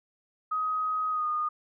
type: tone with pitch glide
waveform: sine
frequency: 1259 to 1226.7 Hz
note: D#6 to D#6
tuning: +20 to -25 cents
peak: -26 dBFS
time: 0.51-1.49 s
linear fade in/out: 10 ms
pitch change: -45 cents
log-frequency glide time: 1.1-1.27 s
effects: none